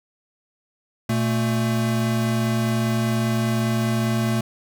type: tone pair together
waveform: square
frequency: 118.83 / 223.9 Hz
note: A#2 / A3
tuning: +34 / +30 cents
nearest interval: major seventh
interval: 1096 cents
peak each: -23 dBFS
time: 1.09-4.41 s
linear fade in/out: 5 ms
effects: none